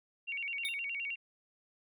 sine tone with vibrato, 2489 Hz, D#7, in tune, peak -35 dBFS, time 0.27-1.16 s, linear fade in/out 20 ms, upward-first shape square, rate 9.6 Hz, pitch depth 180 cents each way
square tone with exponential decay, 3661 Hz, A#7, 32 cents flat, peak -32 dBFS, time 0.65-0.81 s, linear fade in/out 0 ms, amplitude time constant 34 ms
effects none

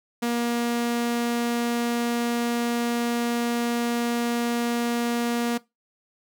sawtooth tone, 237.1 Hz, A#3, 30 cents sharp, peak -19 dBFS, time 0.22-5.58 s, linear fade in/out 10 ms, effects noise-tail reverb RT60 0.2 s tail -20 dB re dry

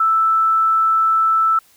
sine tone, 1320 Hz, E6, 2 cents sharp, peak -12 dBFS, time 0-1.59 s, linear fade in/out 5 ms, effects white hiss -53 dBFS RMS until 1.76 s

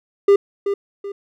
triangle tone with echo, 400.4 Hz, G4, 37 cents sharp, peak -6 dBFS, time 0.28-0.36 s, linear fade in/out 5 ms, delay 380 ms, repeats 2, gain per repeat -9 dB, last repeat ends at 1.12 s, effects none

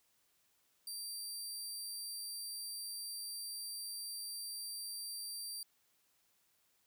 20% pulse tone, 4699 Hz, D8, in tune, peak -36 dBFS, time 0.87-5.63 s, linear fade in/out 2 ms, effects white hiss -75 dBFS RMS until 6.86 s

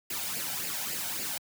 white noise with flanger, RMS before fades -34 dBFS, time 0.1-1.38 s, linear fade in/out 5 ms, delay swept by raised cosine 0.41 to 1.36 ms, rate 3.6 Hz, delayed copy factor +0.6, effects high-pass 100 Hz 12 dB/octave

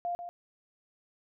sine tone with echo, 699 Hz, F5, 1 cent sharp, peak -30 dBFS, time 0.05-0.15 s, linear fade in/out 0 ms, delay 140 ms, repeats 1, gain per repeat -8 dB, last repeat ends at 0.29 s, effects none

